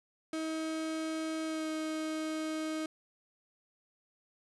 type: tone with pitch glide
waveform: 35% pulse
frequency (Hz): 318.1 to 313.9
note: D#4 to D#4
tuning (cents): +38 to +15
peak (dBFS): -32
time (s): 0.33-2.86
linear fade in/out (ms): 2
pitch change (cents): -23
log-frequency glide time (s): 1.45-1.69
effects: resampled to 24000 Hz